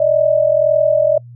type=tone pair together; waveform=sine; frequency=587.3 / 629.1 Hz; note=D5 / D#5; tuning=0 / +19 cents; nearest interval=minor second; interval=119 cents; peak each=-13 dBFS; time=0-1.18 s; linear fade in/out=5 ms; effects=noise-tail reverb RT60 0.1 s tail -26 dB re dry + added 120 Hz sine -34 dBFS peak until 1.35 s